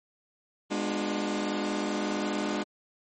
sawtooth chord, G# diminished seventh, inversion none, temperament just, 207.7 / 249.2 / 299 / 358.8 Hz, G#3 / B3 / D4 / F4, 0 / +16 / +31 / +47 cents, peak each -28 / -34 / -28 / -32 dBFS, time 0.7-2.64 s, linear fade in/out 20 ms, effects MP3 32 kbps

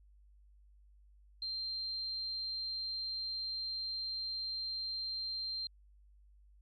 sine tone, 4161 Hz, C8, 10 cents flat, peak -36 dBFS, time 1.42-5.67 s, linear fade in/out 2 ms, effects added 50 Hz sine -59 dBFS peak until 6.61 s + MP3 64 kbps

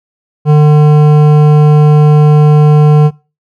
sine tone with hard clipping, 150 Hz, D3, 37 cents sharp, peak -4 dBFS, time 0.45-3.11 s, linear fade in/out 50 ms, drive 12 dB, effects noise-tail reverb RT60 0.3 s tail -21 dB re dry

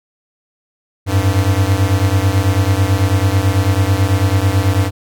square beating tone pair, 92.5 / 101.6 Hz, F#2 / G#2, 0 / -38 cents, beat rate 9.1 Hz, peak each -15 dBFS, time 1.06-4.91 s, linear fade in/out 50 ms, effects none

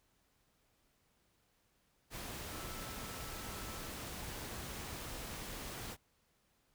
sine tone in noise, 1318.5 Hz, E6, in tune, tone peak -54 dBFS, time 2.48-3.91 s, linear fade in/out 50 ms, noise pink, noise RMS -45 dBFS, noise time 2.1-5.97 s, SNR -12 dB, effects pink hiss -75 dBFS RMS until 6.74 s

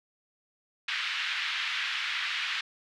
white band-pass noise, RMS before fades -32 dBFS, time 0.88-2.61 s, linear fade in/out 5 ms, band 1400 to 3400 Hz, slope 24 dB/octave, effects none

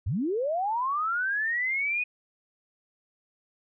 sine linear sweep, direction up, 71.2 to 2503 Hz, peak -25 dBFS, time 0.06-2.04 s, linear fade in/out 10 ms, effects none

